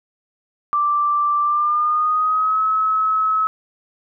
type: tone with pitch glide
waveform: sine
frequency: 1174.7 to 1288.4 Hz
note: D6 to E6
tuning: 0 to -40 cents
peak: -15 dBFS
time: 0.73-3.47 s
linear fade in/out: 0 ms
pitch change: +160 cents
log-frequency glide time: 1.42-2.61 s
effects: none